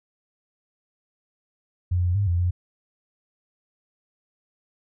sine tone with pitch steps, 89.2 / 88.7 / 100.9 / 86.7 / 89 Hz, F2 / F2 / G#2 / F2 / F2, +37 / +27 / -49 / -12 / +33 cents, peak -19 dBFS, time 1.91-2.51 s, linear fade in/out 10 ms, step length 120 ms, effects none

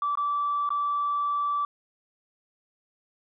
sine tone with dropouts, 1160 Hz, D6, 22 cents flat, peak -23 dBFS, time 0.02-1.65 s, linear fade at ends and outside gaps 2 ms, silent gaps 0.154-0.173 / 0.691-0.704 s, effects tanh soft clip ceiling -19 dBFS

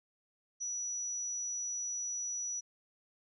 sine tone, 5880 Hz, F#8, 12 cents flat, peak -35 dBFS, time 0.6-2.61 s, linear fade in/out 20 ms, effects none

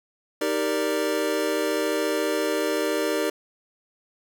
square chord, Eb major seventh, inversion none, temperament equal, 311.1 / 392 / 466.2 / 587.3 Hz, Eb4 / G4 / Bb4 / D5, 0 / 0 / 0 / 0 cents, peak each -29 dBFS, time 0.41-3.3 s, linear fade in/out 5 ms, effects none

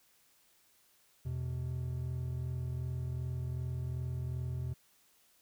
triangle tone pair together, 84.1 / 126.75 Hz, E2 / B2, +35 / +45 cents, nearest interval perfect fifth, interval 710 cents, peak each -37 / -34 dBFS, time 1.25-4.74 s, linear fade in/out 10 ms, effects white hiss -68 dBFS RMS until 5.41 s

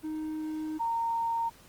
triangle / sine tone pair in turn, 311.1 / 921.3 Hz, D#4 / A#5, 0 / -21 cents, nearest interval octave + perfect fifth, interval 1879 cents, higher second, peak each -30 / -27 dBFS, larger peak second, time 0.03-0.79 / 0.79-1.5 s, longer first, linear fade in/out 20 ms, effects pink hiss -56 dBFS RMS until 1.68 s + Opus 24 kbps

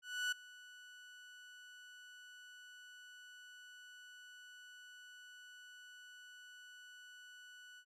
30% pulse tone with ADSR envelope, 1480 Hz, F#6, in tune, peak -31 dBFS, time 0.02-7.85 s, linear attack 300 ms, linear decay 7 ms, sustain -21 dB, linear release 67 ms, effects low-pass 9000 Hz 12 dB/octave

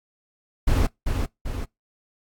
brown noise with echo, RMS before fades -18 dBFS, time 0.67-0.87 s, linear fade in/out 10 ms, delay 390 ms, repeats 2, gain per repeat -5 dB, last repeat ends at 1.65 s, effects noise-tail reverb RT60 0.2 s tail -26 dB re dry + AAC 64 kbps

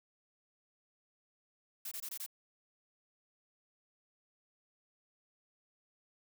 blue noise bursts, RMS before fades -42 dBFS, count 5, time 1.85-2.263 s, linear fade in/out 5 ms, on 65 ms, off 22 ms, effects none

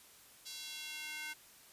square tone with high-pass filter sweep, 305.1 Hz, D#4, 34 cents flat, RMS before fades -45 dBFS, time 0.45-1.34 s, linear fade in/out 20 ms, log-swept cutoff 4400 to 1800 Hz, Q 1.9, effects white hiss -60 dBFS RMS until 1.72 s + resampled to 32000 Hz

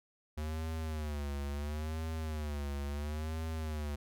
square tone with vibrato, 75.4 Hz, D2, 46 cents sharp, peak -36 dBFS, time 0.37-3.96 s, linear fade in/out 10 ms, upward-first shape sine, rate 0.73 Hz, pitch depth 110 cents each way, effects none

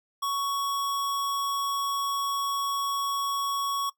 square tone, 1115 Hz, C#6, 10 cents sharp, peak -27 dBFS, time 0.22-3.9 s, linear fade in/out 10 ms, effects noise-tail reverb RT60 0.1 s tail -19 dB re dry

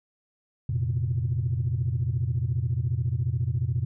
sine chord, F suspended fourth, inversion none, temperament equal with one note detuned, 88.17 / 116.54 / 130.81 Hz, F2 / Bb2 / C3, +17 / 0 / 0 cents, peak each -29 / -26 / -27 dBFS, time 0.69-3.85 s, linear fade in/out 5 ms, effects tanh soft clip ceiling -17 dBFS

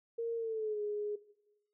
sine tone with pitch glide, 462.2 to 416.6 Hz, A#4 to G#4, -15 to +5 cents, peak -33 dBFS, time 0.18-1.16 s, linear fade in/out 10 ms, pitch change -180 cents, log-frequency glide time 0.36-0.81 s, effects noise-tail reverb RT60 0.9 s tail -17 dB re dry

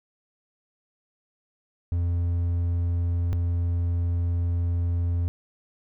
triangle tone pair in turn, 86.3 / 86.3 Hz, F2 / F2, -20 / -20 cents, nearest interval unison, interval 0 cents, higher neither, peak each -20 dBFS, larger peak neither, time 1.92-3.33 / 3.33-5.28 s, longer second, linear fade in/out 0 ms, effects none

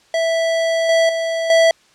square tone with level steps, 658 Hz, E5, 3 cents flat, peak -16 / -12 / -19 / -10 dBFS, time 0.14-1.71 s, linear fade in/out 2 ms, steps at 0.89 / 1.09 / 1.5 s, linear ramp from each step 2 ms, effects white hiss -53 dBFS RMS until 1.94 s + low-pass 6000 Hz 12 dB/octave

